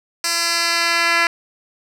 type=tone with band-pass filter sweep; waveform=10% pulse; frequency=338.6 Hz; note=E4; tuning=46 cents sharp; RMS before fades=-18 dBFS; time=0.24-1.27 s; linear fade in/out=2 ms; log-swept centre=6300 to 2500 Hz; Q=1.2; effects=none